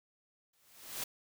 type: noise with exponential growth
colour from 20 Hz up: white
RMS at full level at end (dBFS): -36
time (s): 0.53-1.04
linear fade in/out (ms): 5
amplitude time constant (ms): 110
effects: none